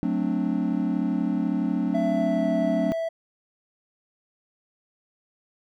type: chord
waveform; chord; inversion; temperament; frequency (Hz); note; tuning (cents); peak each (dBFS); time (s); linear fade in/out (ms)
triangle; D dominant seventh; first; equal with one note detuned; 183.72 / 220 / 261.6 / 293.7; F#3 / A3 / C4 / D4; -12 / 0 / 0 / 0; -26; 0.03-2.92; 0
type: tone with pitch glide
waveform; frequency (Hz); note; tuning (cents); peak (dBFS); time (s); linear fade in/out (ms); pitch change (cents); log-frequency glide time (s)
triangle; 668 to 658; E5 to E5; +23 to -3; -23; 1.94-3.09; 10; -26; 2.11-2.47
effects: none